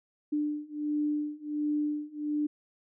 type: beating tone pair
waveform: sine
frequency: 297 / 298.4 Hz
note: D4 / D4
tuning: +20 / +28 cents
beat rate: 1.4 Hz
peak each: -32 / -31 dBFS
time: 0.32-2.47 s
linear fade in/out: 10 ms
effects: none